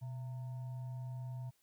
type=tone with frequency modulation; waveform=sine; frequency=125.5 Hz; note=B2; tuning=28 cents sharp; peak=-40 dBFS; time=0.01-1.51 s; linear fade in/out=20 ms; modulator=795 Hz; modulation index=0.2; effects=white hiss -75 dBFS RMS until 1.62 s